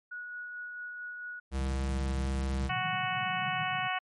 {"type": "tone with tremolo", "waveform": "sine", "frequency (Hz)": 1461, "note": "F#6", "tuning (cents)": -22, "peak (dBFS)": -37, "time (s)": [0.11, 1.4], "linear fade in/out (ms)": 10, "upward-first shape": "sine", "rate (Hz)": 4.5, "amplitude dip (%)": 25}
{"type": "tone", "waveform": "square", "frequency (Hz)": 66.7, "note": "C2", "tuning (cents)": 34, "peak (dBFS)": -30, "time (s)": [1.51, 2.71], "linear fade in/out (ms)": 50}
{"type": "band-pass noise", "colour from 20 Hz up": "pink", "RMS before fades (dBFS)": -42, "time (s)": [1.54, 3.89], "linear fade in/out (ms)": 50, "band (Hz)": [110, 200], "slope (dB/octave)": 96}
{"type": "harmonic tone", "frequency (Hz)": 370, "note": "F#4", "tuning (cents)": 0, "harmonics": [2, 3, 4, 5, 6, 7, 8], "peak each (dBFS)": [-34, -36, -37, -38, -39, -39, -40], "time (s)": [2.69, 3.99], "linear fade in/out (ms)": 10}
{"effects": ["MP3 48 kbps"]}